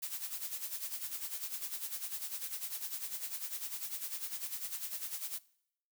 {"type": "noise with tremolo", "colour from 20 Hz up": "blue", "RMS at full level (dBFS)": -38, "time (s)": [0.02, 5.39], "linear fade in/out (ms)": 10, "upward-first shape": "sine", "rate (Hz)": 10, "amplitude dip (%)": 70, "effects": ["noise-tail reverb RT60 0.7 s tail -21 dB re dry"]}